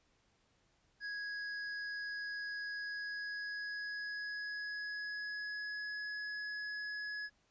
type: tone with pitch glide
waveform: square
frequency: 1661.2 to 1686.3 Hz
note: G#6 to G#6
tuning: 0 to +26 cents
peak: -40 dBFS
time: 1-7.3 s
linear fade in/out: 50 ms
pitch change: +26 cents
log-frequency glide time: 2.72-6.01 s
effects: pink hiss -74 dBFS RMS until 7.5 s + resampled to 16000 Hz